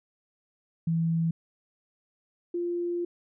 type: tone pair in turn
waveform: sine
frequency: 164.81 / 347.7 Hz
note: E3 / F4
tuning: 0 / -8 cents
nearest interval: octave + minor second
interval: 1292 cents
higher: second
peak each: -23 / -27 dBFS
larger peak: first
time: 0.87-1.31 / 2.54-3.05 s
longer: second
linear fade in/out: 5 ms
effects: none